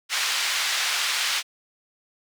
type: band-pass noise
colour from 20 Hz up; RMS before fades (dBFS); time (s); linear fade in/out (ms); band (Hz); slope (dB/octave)
white; -25; 0.09-1.43; 50; 1300 to 4500; 12
effects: none